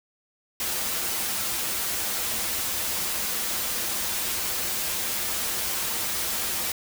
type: noise with comb filter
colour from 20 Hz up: white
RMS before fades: -28 dBFS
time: 0.6-6.72 s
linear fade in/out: 2 ms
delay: 7.1 ms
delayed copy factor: -0.6
effects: none